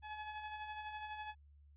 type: tone with tremolo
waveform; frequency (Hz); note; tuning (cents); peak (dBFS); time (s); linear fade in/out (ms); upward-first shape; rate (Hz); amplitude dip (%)
sawtooth; 851; G#5; +42; -38; 0.02-1.35; 50; sine; 12; 45
effects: added 72 Hz sine -60 dBFS peak until 1.76 s + resampled to 8000 Hz